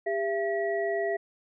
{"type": "tone cluster", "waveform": "sine", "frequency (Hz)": [400, 672, 1925], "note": ["G4", "E5", "B6"], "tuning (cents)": [35, 33, -45], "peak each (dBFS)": [-29, -29, -35], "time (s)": [0.06, 1.17], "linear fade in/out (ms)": 10, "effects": []}